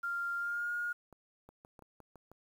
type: tone with pitch glide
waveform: sine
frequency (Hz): 1393 to 1428.9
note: F6 to F6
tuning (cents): -5 to +39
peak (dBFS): -33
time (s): 0.03-0.93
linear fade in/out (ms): 10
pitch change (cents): +44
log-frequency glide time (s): 0.37-0.71
type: clicks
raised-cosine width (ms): 1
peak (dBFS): -40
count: 8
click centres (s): 1.127 / 1.49 / 1.649 / 1.792 / 1.823 / 2.003 / 2.157 / 2.316
effects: 10-bit